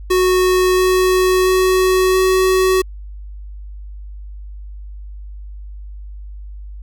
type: tone with pitch steps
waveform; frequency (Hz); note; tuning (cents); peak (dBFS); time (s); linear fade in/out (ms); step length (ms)
square; 368.3 / 370.4 / 372.6 / 374.7; F#4 / F#4 / F#4 / F#4; -8 / +2 / +12 / +22; -12; 0.1-2.82; 10; 680
effects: added 50 Hz sine -29 dBFS peak until 6.82 s